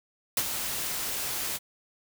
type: noise with ADSR envelope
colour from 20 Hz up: white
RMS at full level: -24 dBFS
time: 0.37-1.59 s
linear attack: 3 ms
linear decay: 56 ms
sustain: -8 dB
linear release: 36 ms
effects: none